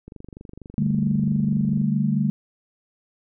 click train, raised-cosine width 3 ms, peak -26 dBFS, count 43, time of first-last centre 0.08-1.816 s, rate 24.2 Hz
sine chord, D suspended fourth, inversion none, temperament just, 146.83 / 195.78 / 220.2 Hz, D3 / G3 / A3, 0 / -2 / +2 cents, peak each -23 dBFS, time 0.78-2.3 s, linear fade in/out 0 ms
effects none

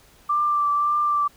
sine tone with vibrato, 1177 Hz, D6, 3 cents sharp, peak -18 dBFS, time 0.29-1.28 s, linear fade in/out 10 ms, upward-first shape triangle, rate 1.8 Hz, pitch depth 22 cents each way, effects pink hiss -54 dBFS RMS until 1.36 s

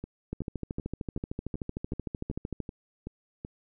two click trains, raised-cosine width 3 ms, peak -24 / -20 dBFS, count 10 / 31, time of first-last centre 0.04-3.449 / 0.33-2.603 s, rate 2.64 / 13.2 Hz, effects none

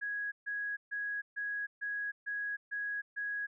sine tone bursts, 1661.2 Hz, G#6, in tune, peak -34 dBFS, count 8, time 0.01-3.47 s, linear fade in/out 20 ms, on 310 ms, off 140 ms, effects none

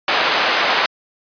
pink band-pass noise, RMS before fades -17 dBFS, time 0.08-0.86 s, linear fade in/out 2 ms, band 690 to 4200 Hz, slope 12 dB/octave, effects resampled to 11025 Hz

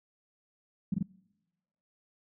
sine tone bursts, 190 Hz, F#3, 46 cents sharp, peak -25 dBFS, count 3, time 0.92-1.028 s, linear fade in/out 5 ms, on 22 ms, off 21 ms, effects noise-tail reverb RT60 1.0 s tail -24 dB re dry

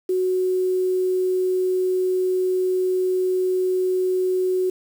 sine tone with quantisation, 370 Hz, F#4, in tune, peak -18 dBFS, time 0.09-4.7 s, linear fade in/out 5 ms, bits 7, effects none

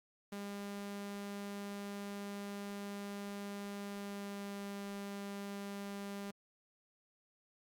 sawtooth tone with pitch glide, 201.6 to 200.3 Hz, G3 to G3, +49 to +38 cents, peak -38 dBFS, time 0.32-6.31 s, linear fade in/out 5 ms, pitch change -11 cents, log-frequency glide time 3.75-4.69 s, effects Opus 48 kbps

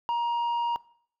sine tone with tanh clipping, 944 Hz, A#5, 22 cents sharp, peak -25 dBFS, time 0.09-0.76 s, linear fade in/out 0 ms, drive 4 dB, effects noise-tail reverb RT60 0.6 s tail -21 dB re dry

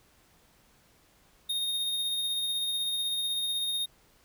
square tone with tremolo, 3700 Hz, A#7, 14 cents flat, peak -28 dBFS, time 1.49-3.86 s, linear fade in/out 10 ms, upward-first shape sine, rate 16 Hz, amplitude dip 25%, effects pink hiss -63 dBFS RMS until 4.24 s

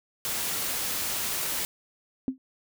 white noise, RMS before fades -30 dBFS, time 0.25-1.65 s, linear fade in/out 0 ms
sine tone with exponential decay, 261.6 Hz, C4, in tune, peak -20 dBFS, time 2.28-2.38 s, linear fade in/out 1 ms, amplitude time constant 21 ms
effects none

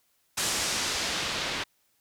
white noise with low-pass filter sweep, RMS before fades -30 dBFS, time 0.37-1.64 s, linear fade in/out 10 ms, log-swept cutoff 8600 to 3300 Hz, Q 0.94, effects white hiss -70 dBFS RMS until 2 s

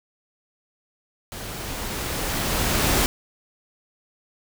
pink noise with level ramp, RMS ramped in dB -35 to -19 dBFS, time 1.32-3.06 s, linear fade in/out 0 ms, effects none

